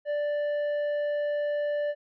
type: tone with tanh clipping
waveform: sine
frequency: 587.3 Hz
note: D5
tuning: in tune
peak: -27 dBFS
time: 0.05-1.95 s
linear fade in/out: 50 ms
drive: 7 dB
effects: none